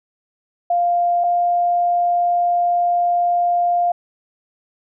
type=tone pair in turn; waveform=sine; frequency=698.5 / 701 Hz; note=F5 / F5; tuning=0 / +6 cents; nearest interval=unison; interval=6 cents; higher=second; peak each=-14 dBFS; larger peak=neither; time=0.7-1.24 / 1.24-3.92 s; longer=second; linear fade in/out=5 ms; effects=none